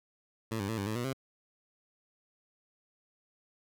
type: tone with pitch steps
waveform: 15% pulse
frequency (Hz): 112.1 / 99.2 / 112.5 / 99 / 108.9 / 120.9 / 133.2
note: A2 / G2 / A2 / G2 / A2 / B2 / C3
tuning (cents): +33 / +21 / +39 / +18 / -17 / -36 / +31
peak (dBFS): -26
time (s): 0.51-1.133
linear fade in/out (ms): 10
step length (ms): 89
effects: none